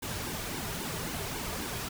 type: noise with flanger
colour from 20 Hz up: pink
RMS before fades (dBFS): -36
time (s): 0.02-1.89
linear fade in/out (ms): 10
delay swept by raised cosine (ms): 1.5 to 3.9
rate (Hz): 3.7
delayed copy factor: -0.65
effects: none